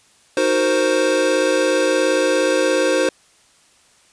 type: chord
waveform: square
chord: C half-diminished seventh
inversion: first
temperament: equal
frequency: 311.1 / 370 / 466.2 / 523.3 Hz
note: Eb4 / Gb4 / Bb4 / C5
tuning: 0 / 0 / 0 / 0 cents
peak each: -23 / -23 / -24 / -18 dBFS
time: 0.37-3.09 s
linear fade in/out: 2 ms
effects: white hiss -54 dBFS RMS until 4.12 s + resampled to 22050 Hz